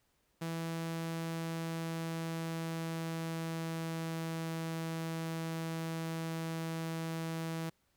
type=tone with pitch glide; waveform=sawtooth; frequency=164.81 to 163.29 Hz; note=E3 to E3; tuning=0 to -16 cents; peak=-32 dBFS; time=0.41-7.7 s; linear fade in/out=10 ms; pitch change=-16 cents; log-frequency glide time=0.51-4.51 s; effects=pink hiss -75 dBFS RMS until 7.96 s